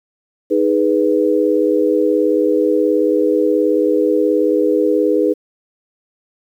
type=chord; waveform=sine; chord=G# minor; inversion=second; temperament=equal; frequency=311.1 / 415.3 / 493.9 Hz; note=D#4 / G#4 / B4; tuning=0 / 0 / 0 cents; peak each=-16 dBFS; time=0.5-5.34 s; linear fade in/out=20 ms; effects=8-bit